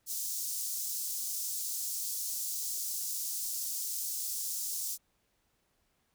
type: high-pass noise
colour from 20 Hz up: pink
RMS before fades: -36 dBFS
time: 0.06-4.98 s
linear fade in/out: 50 ms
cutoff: 5700 Hz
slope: 24 dB/octave
effects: pink hiss -75 dBFS RMS until 6.14 s